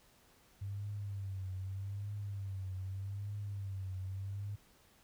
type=tone with vibrato; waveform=sine; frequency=98.1 Hz; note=G2; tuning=2 cents sharp; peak=-38 dBFS; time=0.61-4.56 s; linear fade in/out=10 ms; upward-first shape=triangle; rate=0.82 Hz; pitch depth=91 cents each way; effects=pink hiss -66 dBFS RMS until 5.03 s